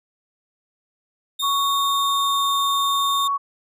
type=tone with pitch glide; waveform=40% pulse; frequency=3670 to 3645 Hz; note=A#7 to A#7; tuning=-28 to -40 cents; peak=-22 dBFS; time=1.39-3.28 s; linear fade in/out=10 ms; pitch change=-12 cents; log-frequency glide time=1.61-2.54 s
type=tone; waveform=sine; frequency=1118 Hz; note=C#6; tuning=14 cents sharp; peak=-19 dBFS; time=1.42-3.38 s; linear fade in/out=20 ms
effects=none